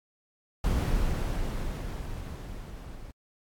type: noise with level ramp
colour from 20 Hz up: brown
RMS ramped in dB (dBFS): -25 to -43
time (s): 0.64-3.11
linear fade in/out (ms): 2
effects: AAC 64 kbps